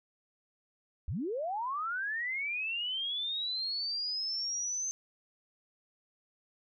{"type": "linear sweep", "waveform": "sine", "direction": "up", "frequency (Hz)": [55, 6272], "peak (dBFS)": -32, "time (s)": [1.08, 4.91], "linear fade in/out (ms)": 0, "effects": []}